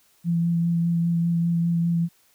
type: tone with vibrato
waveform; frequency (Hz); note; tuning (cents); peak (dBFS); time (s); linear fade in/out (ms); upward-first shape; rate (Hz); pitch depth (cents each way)
sine; 169.3; E3; +46; -19; 0.24-2.09; 50; sine; 5; 14
effects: white hiss -61 dBFS RMS until 2.34 s